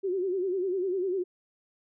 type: tone with vibrato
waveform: sine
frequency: 373.1 Hz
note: F#4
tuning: 14 cents sharp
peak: -26 dBFS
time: 0.03-1.24 s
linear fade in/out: 20 ms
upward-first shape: sine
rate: 10 Hz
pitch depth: 100 cents each way
effects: none